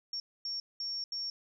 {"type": "tone bursts at uneven times", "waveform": "sine", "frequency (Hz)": 5500, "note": "F8", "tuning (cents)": -27, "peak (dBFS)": -34, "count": 4, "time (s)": [[0.13, 0.2], [0.45, 0.6], [0.8, 1.04], [1.12, 1.3]], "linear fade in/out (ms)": 2, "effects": ["12-bit"]}